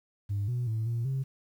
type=tone with pitch steps; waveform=sine; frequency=101 / 122.7 / 110.8 / 117 / 133.8 Hz; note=G#2 / B2 / A2 / A#2 / C3; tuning=-48 / -11 / +13 / +7 / +39 cents; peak=-26 dBFS; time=0.29-1.24 s; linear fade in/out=20 ms; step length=190 ms; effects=tanh soft clip ceiling -25 dBFS + 10-bit